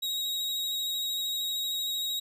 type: tone with vibrato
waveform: 40% pulse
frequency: 3800 Hz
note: A#7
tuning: 33 cents sharp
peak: -28 dBFS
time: 0.02-2.2 s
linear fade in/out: 10 ms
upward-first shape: square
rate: 13 Hz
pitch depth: 10 cents each way
effects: none